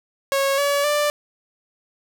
sawtooth tone with pitch steps, 549 / 569 / 589.8 Hz, C#5 / C#5 / D5, -17 / +45 / +7 cents, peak -14 dBFS, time 0.32-1.1 s, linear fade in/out 0 ms, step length 260 ms, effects none

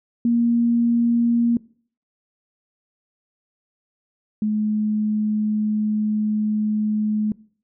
sine tone pair in turn, 235.3 / 213 Hz, A#3 / G#3, +16 / +44 cents, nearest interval major second, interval 172 cents, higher first, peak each -15 / -18 dBFS, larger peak first, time 0.25-1.57 / 4.42-7.32 s, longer second, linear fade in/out 2 ms, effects noise-tail reverb RT60 0.5 s tail -22 dB re dry

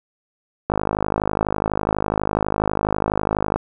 click train, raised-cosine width 1 ms, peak -5 dBFS, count 150, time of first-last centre 0.7-3.56 s, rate 52.1 Hz, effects none

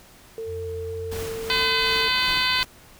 sine tone, 450 Hz, A4, 39 cents sharp, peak -29 dBFS, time 0.38-2.08 s, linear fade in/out 0 ms
sine tone with vibrato, 87.7 Hz, F2, 8 cents sharp, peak -34 dBFS, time 0.45-1.29 s, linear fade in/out 50 ms, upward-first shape square, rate 2.3 Hz, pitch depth 25 cents each way
pink noise with tremolo, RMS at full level -34 dBFS, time 1.11-2.65 s, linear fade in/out 10 ms, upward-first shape triangle, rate 2.7 Hz, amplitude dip 45%
harmonic tone, 508 Hz, B4, 49 cents sharp, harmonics 2 / 3 / 4 / 5 / 6 / 7 / 8 / 9, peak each -28 / -28 / -28 / -28 / -28 / -28 / -28 / -28 dBFS, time 1.5-2.63 s, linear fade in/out 0 ms
effects pink hiss -50 dBFS RMS until 2.99 s

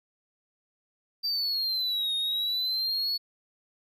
triangle exponential two-way sweep, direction down then up, 4699 to 3700 to 4419 Hz, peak -25 dBFS, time 1.23-3.18 s, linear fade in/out 20 ms, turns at 2.15 s, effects none

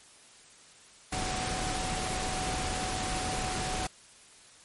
sine tone in noise, 745 Hz, F#5, 12 cents sharp, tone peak -36 dBFS, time 1.12-3.87 s, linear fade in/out 5 ms, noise pink, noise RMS -33 dBFS, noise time 1.12-3.87 s, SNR -6 dB, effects white hiss -55 dBFS RMS until 4.64 s + MP3 48 kbps

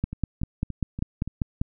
two click trains, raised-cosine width 5 ms, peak -12 / -20 dBFS, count 9 / 5, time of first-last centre 0.04-1.615 / 0.13-1.276 s, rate 5.08 / 3.49 Hz, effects none

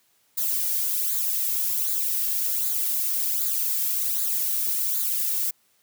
violet noise with flanger, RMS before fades -25 dBFS, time 0.37-5.51 s, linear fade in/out 10 ms, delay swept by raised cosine 0.35 to 2.05 ms, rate 1.3 Hz, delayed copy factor -0.7, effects white hiss -65 dBFS RMS until 5.82 s + high-pass 80 Hz 12 dB/octave

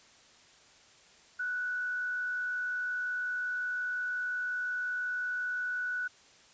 sine tone with frequency modulation, 1480 Hz, F#6, in tune, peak -31 dBFS, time 1.39-6.08 s, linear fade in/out 10 ms, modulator 65.6 Hz, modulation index 0.31, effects white hiss -59 dBFS RMS until 6.53 s + resampled to 16000 Hz

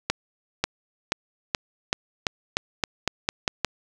accelerating click train, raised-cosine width 0.2 ms, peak -4 dBFS, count 12, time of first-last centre 0.1-3.647 s, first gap 540 ms, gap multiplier 0.89, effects none

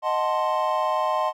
triangle chord, D# diminished seventh, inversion none, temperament equal, 622.3 / 740 / 880 / 1046.5 Hz, D#5 / F#5 / A5 / C6, 0 / 0 / 0 / 0 cents, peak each -24 / -27 / -26 / -23 dBFS, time 0.02-1.33 s, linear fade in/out 50 ms, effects none

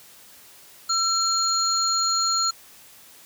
sine tone cluster, 1337 / 4229 / 6860 Hz, E6 / C8 / A8, +24 / +18 / -45 cents, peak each -25 / -23 / -25 dBFS, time 0.89-2.51 s, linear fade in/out 10 ms, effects white hiss -49 dBFS RMS until 3.25 s + high-pass 60 Hz 12 dB/octave

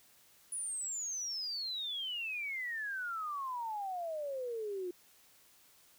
sine exponential sweep, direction down, 10030 to 349.2 Hz, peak -36 dBFS, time 0.52-4.91 s, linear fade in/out 5 ms, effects white hiss -64 dBFS RMS until 5.98 s

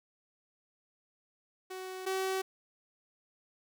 sawtooth tone pair in turn, 373.9 / 380.2 Hz, F#4 / F#4, +18 / +47 cents, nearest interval unison, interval 29 cents, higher second, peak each -36 / -27 dBFS, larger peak second, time 1.7-2.06 / 2.06-2.42 s, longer neither, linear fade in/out 10 ms, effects none

